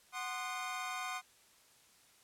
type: chord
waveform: 25% pulse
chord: C diminished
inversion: second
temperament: equal with one note detuned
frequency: 740 / 1046.5 / 1223.8 Hz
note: Gb5 / C6 / Eb6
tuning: 0 / 0 / -29 cents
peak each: -39 / -39 / -39 dBFS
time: 0.12-1.22 s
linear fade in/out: 50 ms
effects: white hiss -65 dBFS RMS until 2.23 s + low-pass 11000 Hz 12 dB/octave